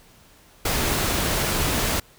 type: noise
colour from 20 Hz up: pink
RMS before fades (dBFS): -23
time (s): 0.65-2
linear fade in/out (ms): 5
effects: pink hiss -53 dBFS RMS until 2.18 s